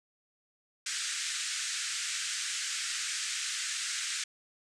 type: band-pass noise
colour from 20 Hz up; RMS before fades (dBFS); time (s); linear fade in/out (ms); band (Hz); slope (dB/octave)
white; -35; 0.86-4.24; 5; 1400 to 8500; 48
effects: none